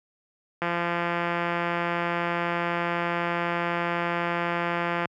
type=click train; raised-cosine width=0.5 ms; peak=-12 dBFS; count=764; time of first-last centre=0.62-5.056 s; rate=172 Hz; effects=high-pass 100 Hz 12 dB/octave